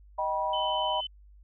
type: chord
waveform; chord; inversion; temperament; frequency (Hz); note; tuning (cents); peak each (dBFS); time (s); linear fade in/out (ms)
sine; Eb augmented; none; just; 622.3 / 777.8 / 972.3; Eb5 / G5 / B5; 0 / -14 / -27; -32 / -33 / -29; 0.18-1.01; 10
type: tone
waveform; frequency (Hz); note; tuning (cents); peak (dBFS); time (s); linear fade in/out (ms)
sine; 3037; F#7; +44; -32; 0.53-1.07; 5
effects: added 50 Hz sine -51 dBFS peak until 1.43 s